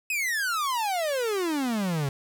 45% pulse exponential sweep, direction down, 2584 to 133.3 Hz, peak -25 dBFS, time 0.1-2.09 s, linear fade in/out 2 ms, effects none

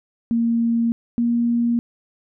sine tone pair in turn, 232 / 236.1 Hz, A#3 / A#3, -8 / +22 cents, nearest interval unison, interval 30 cents, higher second, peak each -16 dBFS, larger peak neither, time 0.31-0.92 / 1.18-1.79 s, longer neither, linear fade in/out 0 ms, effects none

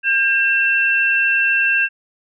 sine tone pair together, 1602 / 2694 Hz, G6 / E7, +37 / +37 cents, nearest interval major sixth, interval 900 cents, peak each -16 dBFS, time 0.03-1.89 s, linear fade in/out 50 ms, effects none

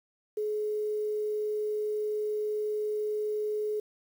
sine tone with quantisation, 424.3 Hz, G#4, 37 cents sharp, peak -28 dBFS, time 0.37-3.8 s, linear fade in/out 5 ms, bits 9, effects none

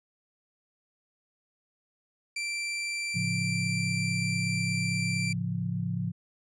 sawtooth tone, 2349 Hz, D7, in tune, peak -27 dBFS, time 2.36-5.33 s, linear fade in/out 5 ms
sine chord, A augmented, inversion none, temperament equal, 110 / 138.59 / 174.61 Hz, A2 / C#3 / E#3, 0 / 0 / 0 cents, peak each -33 / -34 / -31 dBFS, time 3.14-6.12 s, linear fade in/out 20 ms
effects resampled to 22050 Hz

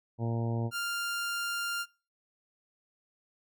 harmonic tone, 115.9 Hz, A#2, 10 cents flat, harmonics 1 / 2 / 3 / 4 / 5 / 6 / 7 / 8, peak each -30 / -36 / -40 / -42 / -44 / -46 / -47 / -48 dBFS, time 0.18-0.71 s, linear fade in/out 50 ms
sawtooth tone, 1396.9 Hz, F6, in tune, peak -28 dBFS, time 0.71-1.86 s, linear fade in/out 50 ms
effects noise-tail reverb RT60 0.4 s tail -25 dB re dry

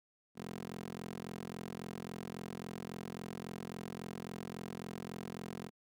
15% pulse tone with high-pass filter, 43.65 Hz, F1, in tune, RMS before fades -45 dBFS, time 0.35-5.71 s, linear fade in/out 50 ms, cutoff 230 Hz, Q 2.2, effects none

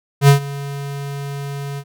square tone with ADSR envelope, 140.8 Hz, C#3, 27 cents sharp, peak -5 dBFS, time 0.21-1.84 s, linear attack 73 ms, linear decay 110 ms, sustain -20 dB, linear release 60 ms, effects none

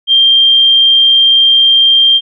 sine tone, 3181 Hz, G7, 25 cents sharp, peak -4 dBFS, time 0.07-2.21 s, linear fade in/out 50 ms, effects none

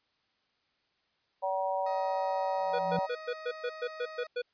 harmonic tone, 190.3 Hz, F#3, 49 cents sharp, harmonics 3 / 4 / 5, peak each -32 / -33 / -34 dBFS, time 1.42-3.07 s, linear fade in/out 20 ms
20% pulse tone, 629 Hz, D#5, 19 cents sharp, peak -37 dBFS, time 1.86-4.27 s, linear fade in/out 5 ms
sine tone with exponential growth, 174.61 Hz, F3, in tune, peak -29 dBFS, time 2.57-2.99 s, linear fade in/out 2 ms, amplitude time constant 90 ms
square tone bursts, 488.4 Hz, B4, 19 cents flat, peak -31 dBFS, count 10, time 2.73-4.42 s, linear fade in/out 10 ms, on 61 ms, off 120 ms
effects white hiss -74 dBFS RMS until 4.53 s + resampled to 11025 Hz

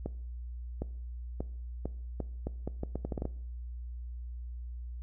accelerating click train, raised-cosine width 2 ms, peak -21 dBFS, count 14, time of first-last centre 0.06-3.254 s, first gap 760 ms, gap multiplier 0.77, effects noise-tail reverb RT60 0.6 s tail -20 dB re dry + added 60 Hz sine -38 dBFS peak until 5.02 s

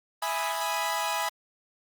sawtooth chord, E major seventh, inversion none, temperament equal, 659.3 / 830.6 / 987.8 / 1244.5 Hz, E5 / G#5 / B5 / D#6, 0 / 0 / 0 / 0 cents, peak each -31 / -28 / -27 / -32 dBFS, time 0.22-1.29 s, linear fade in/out 5 ms, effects Opus 24 kbps

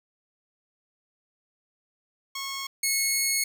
10% pulse tone pair in turn, 1093 / 2186 Hz, C#6 / C#7, -25 / -25 cents, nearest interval octave, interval 1200 cents, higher second, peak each -23 / -14 dBFS, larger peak second, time 2.35-2.67 / 2.83-3.44 s, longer second, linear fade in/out 5 ms, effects none

